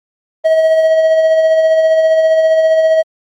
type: tone with tremolo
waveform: triangle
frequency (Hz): 640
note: D#5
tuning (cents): +49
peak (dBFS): -4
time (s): 0.44-3.03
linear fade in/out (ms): 20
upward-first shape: sine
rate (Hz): 15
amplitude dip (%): 35
effects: Opus 24 kbps